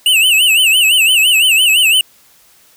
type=tone with vibrato; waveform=square; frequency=2798 Hz; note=F7; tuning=3 cents sharp; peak=-8 dBFS; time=0.06-2.01 s; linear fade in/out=2 ms; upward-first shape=sine; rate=5.9 Hz; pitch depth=160 cents each way; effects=white hiss -48 dBFS RMS until 2.76 s